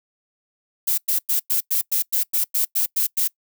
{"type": "noise bursts", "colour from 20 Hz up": "violet", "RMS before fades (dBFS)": -20, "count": 12, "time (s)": [0.87, 3.279], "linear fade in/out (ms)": 10, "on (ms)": 110, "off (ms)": 99, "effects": ["noise-tail reverb RT60 0.1 s tail -23 dB re dry"]}